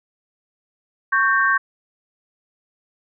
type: chord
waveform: sine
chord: G diminished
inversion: second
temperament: equal with one note detuned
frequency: 1108.7 / 1568 / 1824.2 Hz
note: Db6 / G6 / Bb6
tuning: 0 / 0 / -38 cents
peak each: -19 / -17 / -23 dBFS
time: 1.12-1.58 s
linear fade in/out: 10 ms
effects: none